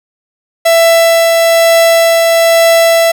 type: tone with tremolo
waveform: 45% pulse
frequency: 665 Hz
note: E5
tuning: 15 cents sharp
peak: -4 dBFS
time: 0.65-3.12 s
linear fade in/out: 10 ms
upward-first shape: triangle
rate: 1.1 Hz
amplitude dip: 25%
effects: none